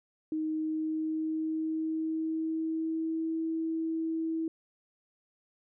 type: tone with pitch glide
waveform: sine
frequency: 312.8 to 324 Hz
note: D#4 to E4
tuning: +9 to -30 cents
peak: -29 dBFS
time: 0.32-4.48 s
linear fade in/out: 2 ms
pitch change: +61 cents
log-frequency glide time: 0.5-3.39 s
effects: none